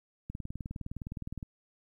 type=click train; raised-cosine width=5 ms; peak=-26 dBFS; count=23; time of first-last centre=0.3-1.428 s; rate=19.5 Hz; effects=11-bit